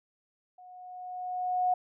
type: tone with level ramp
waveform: sine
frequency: 729 Hz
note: F#5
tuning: 26 cents flat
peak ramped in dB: -49 to -22 dBFS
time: 0.58-1.74 s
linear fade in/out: 5 ms
effects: none